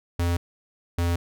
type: tone pair in turn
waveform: square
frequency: 86.3 / 85.9 Hz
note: F2 / F2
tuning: -20 / -28 cents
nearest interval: unison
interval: 8 cents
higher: first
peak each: -22 dBFS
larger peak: neither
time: 0.19-0.37 / 0.98-1.16 s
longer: neither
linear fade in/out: 5 ms
effects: none